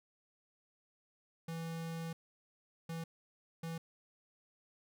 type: tone bursts at uneven times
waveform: square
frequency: 164.81 Hz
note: E3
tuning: in tune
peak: -40 dBFS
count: 3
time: 1.48-2.13 / 2.89-3.04 / 3.63-3.78 s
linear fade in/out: 5 ms
effects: none